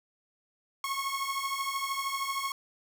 sawtooth beating tone pair, 1088 / 1101 Hz, C#6 / C#6, -33 / -12 cents, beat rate 13 Hz, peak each -30 dBFS, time 0.84-2.52 s, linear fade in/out 2 ms, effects none

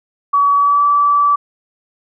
sine tone with pitch glide, 1136 to 1155.9 Hz, C#6 to D6, +42 to -28 cents, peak -9 dBFS, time 0.33-1.36 s, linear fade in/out 10 ms, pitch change +30 cents, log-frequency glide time 0.55-0.84 s, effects none

